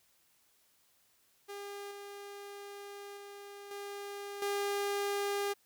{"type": "tone with level steps", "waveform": "sawtooth", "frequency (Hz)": 403.5, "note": "G#4", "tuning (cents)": -50, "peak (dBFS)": [-38, -41, -43, -37, -28], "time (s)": [1.48, 5.54], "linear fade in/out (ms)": 20, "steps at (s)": [1.91, 3.17, 3.71, 4.42], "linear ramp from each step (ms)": 2, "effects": ["white hiss -70 dBFS RMS until 5.65 s"]}